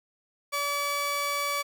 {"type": "tone pair together", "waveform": "sawtooth", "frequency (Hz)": [573, 1146], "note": ["D5", "D6"], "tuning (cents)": [-43, -43], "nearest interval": "octave", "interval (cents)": 1200, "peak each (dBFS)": [-30, -23], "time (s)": [0.52, 1.63], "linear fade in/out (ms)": 20, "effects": []}